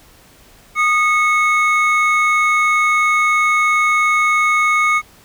triangle tone pair together, 1232 / 2195 Hz, D#6 / C#7, -17 / -18 cents, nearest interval minor seventh, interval 999 cents, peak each -13 dBFS, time 0.75-5.02 s, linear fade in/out 50 ms, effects pink hiss -47 dBFS RMS until 5.24 s

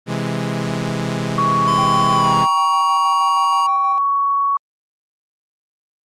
sawtooth chord, C augmented, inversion none, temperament equal, 130.81 / 164.81 / 207.7 Hz, C3 / E3 / G#3, 0 / 0 / 0 cents, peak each -20 dBFS, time 0.06-2.47 s, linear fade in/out 50 ms
sine tone, 1118 Hz, C#6, 14 cents sharp, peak -14 dBFS, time 1.38-4.57 s, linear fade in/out 2 ms
square tone with pitch glide, 1020 to 946.2 Hz, C6 to A#5, -44 to +26 cents, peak -21 dBFS, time 1.67-3.67 s, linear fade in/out 10 ms, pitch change -130 cents, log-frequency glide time 2.13-2.36 s
triangle tone with tremolo, 784 Hz, G5, in tune, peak -20 dBFS, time 1.78-3.98 s, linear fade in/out 0 ms, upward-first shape square, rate 6.3 Hz, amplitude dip 40%
effects low-pass 8000 Hz 12 dB/octave + Opus 32 kbps

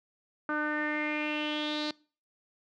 sawtooth tone with low-pass filter sweep, 301.1 Hz, D4, 43 cents sharp, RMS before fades -32 dBFS, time 0.49-1.91 s, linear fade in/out 2 ms, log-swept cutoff 1400 to 4300 Hz, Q 6.4, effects noise-tail reverb RT60 0.4 s tail -24 dB re dry

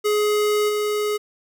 square tone with level steps, 419.7 Hz, G#4, 18 cents sharp, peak -18 / -21 dBFS, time 0.04-1.18 s, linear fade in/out 20 ms, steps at 0.68 s, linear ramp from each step 20 ms, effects none

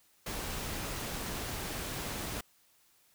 pink noise, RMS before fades -38 dBFS, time 0.26-2.41 s, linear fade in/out 5 ms, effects white hiss -67 dBFS RMS until 3.14 s

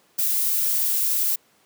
violet noise, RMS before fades -22 dBFS, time 0.18-1.36 s, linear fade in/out 10 ms, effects pink hiss -60 dBFS RMS until 1.65 s + high-pass 200 Hz 12 dB/octave

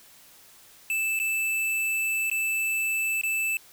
square tone with dropouts, 2637 Hz, E7, in tune, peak -25 dBFS, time 0.9-3.57 s, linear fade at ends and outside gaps 1 ms, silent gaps 1.191-1.199 / 2.299-2.314 / 3.213-3.235 s, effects white hiss -53 dBFS RMS until 3.72 s

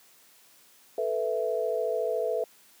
sine chord, A suspended second, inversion none, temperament equal, 440 / 493.9 / 659.3 Hz, A4 / B4 / E5, 0 / 0 / 0 cents, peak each -30 dBFS, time 0.98-2.44 s, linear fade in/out 2 ms, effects white hiss -58 dBFS RMS until 2.8 s + high-pass 150 Hz 12 dB/octave

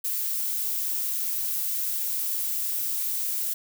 violet noise, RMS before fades -28 dBFS, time 0.04-3.54 s, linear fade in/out 10 ms, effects none

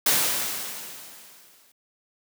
white noise with exponential decay, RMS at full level -19 dBFS, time 0.06-1.72 s, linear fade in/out 5 ms, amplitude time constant 360 ms, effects high-pass 150 Hz 12 dB/octave

